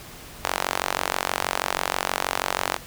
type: tone with high-pass filter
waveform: sawtooth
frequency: 46.25 Hz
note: F#1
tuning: in tune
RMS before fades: -27 dBFS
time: 0.44-2.77 s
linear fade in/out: 10 ms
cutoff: 810 Hz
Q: 1.1
effects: pink hiss -42 dBFS RMS until 2.86 s